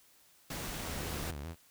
pink noise, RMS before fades -40 dBFS, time 0.5-1.31 s, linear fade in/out 5 ms
sawtooth tone with vibrato, 77 Hz, D#2, 17 cents flat, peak -36 dBFS, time 0.82-1.56 s, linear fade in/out 50 ms, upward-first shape square, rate 4.8 Hz, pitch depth 130 cents each way
effects white hiss -64 dBFS RMS until 1.7 s

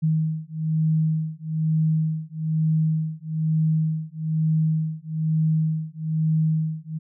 sine beating tone pair, 157.4 / 158.5 Hz, D#3 / D#3, +20 / +32 cents, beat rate 1.1 Hz, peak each -23 dBFS, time 0.02-6.99 s, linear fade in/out 20 ms, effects none

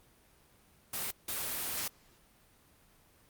white noise bursts at uneven times, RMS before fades -36 dBFS, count 2, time 0.93-1.11 / 1.28-1.88 s, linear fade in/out 5 ms, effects pink hiss -64 dBFS RMS until 3.29 s + Opus 32 kbps

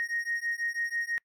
triangle beating tone pair, 1864.7 / 1870.8 Hz, A#6 / A#6, 0 / +6 cents, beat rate 6.1 Hz, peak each -30 dBFS, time 0-1.18 s, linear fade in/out 0 ms, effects noise-tail reverb RT60 0.1 s tail -26 dB re dry + tanh soft clip ceiling -23 dBFS

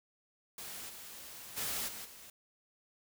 white noise with level steps, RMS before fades -45 / -49 / -37 / -45 / -53 dBFS, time 0.58-2.3 s, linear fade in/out 2 ms, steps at 0.88 / 1.56 / 1.87 / 2.04 s, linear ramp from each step 20 ms, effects none

